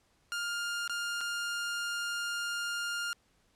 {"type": "tone with dropouts", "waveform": "sawtooth", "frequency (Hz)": 1407, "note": "F6", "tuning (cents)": 12, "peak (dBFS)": -29, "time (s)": [0.32, 3.13], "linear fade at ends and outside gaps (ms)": 0, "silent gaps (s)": [[0.877, 0.896], [1.208, 1.212]], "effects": ["pink hiss -70 dBFS RMS until 3.55 s", "low-pass 10000 Hz 12 dB/octave"]}